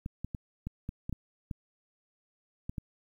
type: clicks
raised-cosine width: 5 ms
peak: -23 dBFS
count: 10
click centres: 0.061 / 0.246 / 0.348 / 0.67 / 0.891 / 1.095 / 1.127 / 1.512 / 2.695 / 2.782 s
effects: 10-bit